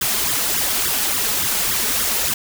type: noise with flanger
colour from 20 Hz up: white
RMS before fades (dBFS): -20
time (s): 0.01-2.34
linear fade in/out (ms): 5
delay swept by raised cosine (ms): 0.57 to 4.77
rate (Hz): 3.5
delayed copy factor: +0.95
effects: none